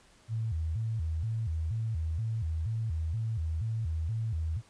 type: tone with vibrato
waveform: sine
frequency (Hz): 94.8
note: F#2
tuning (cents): +43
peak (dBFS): -29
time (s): 0.28-4.62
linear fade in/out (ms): 50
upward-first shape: square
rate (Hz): 2.1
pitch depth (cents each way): 290
effects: pink hiss -61 dBFS RMS until 4.69 s + resampled to 22050 Hz